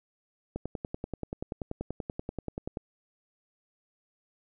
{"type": "click train", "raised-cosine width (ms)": 2, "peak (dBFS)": -20, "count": 24, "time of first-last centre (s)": [0.56, 2.772], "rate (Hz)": 10.4, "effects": []}